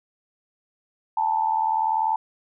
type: tone with amplitude modulation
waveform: sine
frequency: 880 Hz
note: A5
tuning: in tune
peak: -16 dBFS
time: 1.17-2.16 s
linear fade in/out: 5 ms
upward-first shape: sine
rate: 80.3 Hz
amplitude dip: 80%
effects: none